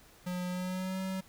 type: tone with pitch glide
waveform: square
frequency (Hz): 180.1 to 189.27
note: F#3 to F#3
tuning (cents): -46 to +40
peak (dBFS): -34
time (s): 0.26-1.21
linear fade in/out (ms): 10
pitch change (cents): +86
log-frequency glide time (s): 0.49-1
effects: pink hiss -59 dBFS RMS until 1.28 s